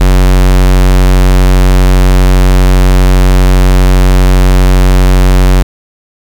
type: tone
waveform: square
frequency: 46.25 Hz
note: F#1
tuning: in tune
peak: -3 dBFS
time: 0-5.63 s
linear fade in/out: 10 ms
effects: 7-bit